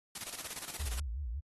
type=noise with tremolo; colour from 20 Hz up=white; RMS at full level=-40 dBFS; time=0.15-1 s; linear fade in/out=5 ms; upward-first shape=square; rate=17 Hz; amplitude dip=70%
type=tone with vibrato; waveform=sine; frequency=64.3 Hz; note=C2; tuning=30 cents flat; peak=-35 dBFS; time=0.79-1.41 s; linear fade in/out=20 ms; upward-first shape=sine; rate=5.4 Hz; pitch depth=260 cents each way
effects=AAC 32 kbps